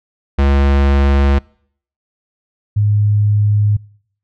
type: tone pair in turn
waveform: square / sine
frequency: 69.5 / 104.13 Hz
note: C#2 / G#2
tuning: +5 / +5 cents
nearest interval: perfect fifth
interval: 700 cents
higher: second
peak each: -10 dBFS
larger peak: neither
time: 0.38-1.39 / 2.76-3.77 s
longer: neither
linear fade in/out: 10 ms
effects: noise-tail reverb RT60 0.6 s tail -25 dB re dry + low-pass 3000 Hz 12 dB/octave